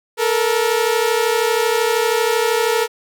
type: tone pair together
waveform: sawtooth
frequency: 440 / 472.8 Hz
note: A4 / A#4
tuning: 0 / +24 cents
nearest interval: minor second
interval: 124 cents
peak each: -14 dBFS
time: 0.17-2.88 s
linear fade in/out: 50 ms
effects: none